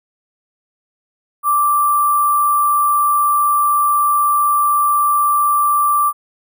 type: tone with sample-and-hold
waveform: sine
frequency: 1173 Hz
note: D6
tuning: 2 cents flat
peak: -11 dBFS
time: 1.43-6.13 s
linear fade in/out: 50 ms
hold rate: 11025 Hz
effects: none